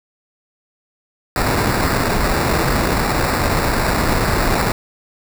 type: noise with sample-and-hold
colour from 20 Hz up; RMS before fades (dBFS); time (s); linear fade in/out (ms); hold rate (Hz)
pink; -17; 1.36-4.72; 2; 3150
effects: none